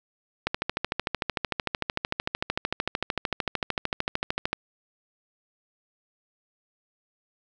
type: click train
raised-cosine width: 0.3 ms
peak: -9 dBFS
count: 55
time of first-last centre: 0.47-4.53 s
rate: 13.3 Hz
effects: none